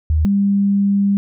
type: tone pair in turn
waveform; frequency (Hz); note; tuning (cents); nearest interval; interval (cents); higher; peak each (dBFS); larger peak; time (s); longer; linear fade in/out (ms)
sine; 77.78 / 199.65; D#2 / G3; 0 / +32; octave + major third; 1632; second; -12; neither; 0.1-0.25 / 0.25-1.17; second; 0
effects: none